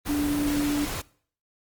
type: tone in noise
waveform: sine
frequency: 291.3 Hz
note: D4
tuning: 14 cents flat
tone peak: -22 dBFS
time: 0.08-0.86 s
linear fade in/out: 20 ms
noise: pink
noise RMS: -32 dBFS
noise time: 0.05-1.02 s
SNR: +7 dB
effects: noise-tail reverb RT60 0.5 s tail -21 dB re dry + Opus 24 kbps